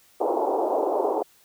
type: band-pass noise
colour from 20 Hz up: pink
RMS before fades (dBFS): -24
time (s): 0.2-1.23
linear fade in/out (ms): 10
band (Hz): 330 to 930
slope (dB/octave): 48
effects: white hiss -58 dBFS RMS until 1.44 s